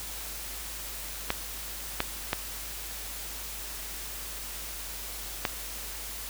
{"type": "clicks", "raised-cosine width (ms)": 0.3, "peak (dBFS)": -9, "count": 4, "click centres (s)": [1.304, 2.004, 2.331, 5.452], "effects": ["added 50 Hz sine -44 dBFS peak until 6.29 s", "white hiss -39 dBFS RMS until 6.29 s"]}